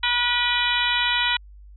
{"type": "harmonic tone with a mistuned harmonic", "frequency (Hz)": 484.3, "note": "B4", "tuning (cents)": -34, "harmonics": [2, 3, 4, 5, 6, 7, 8], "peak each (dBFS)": [-27, -27, -27, -27, -27, -27, -27], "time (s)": [0.03, 1.37], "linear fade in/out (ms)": 5, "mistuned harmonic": 6, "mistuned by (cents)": 59, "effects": ["added 50 Hz sine -42 dBFS peak until 1.76 s"]}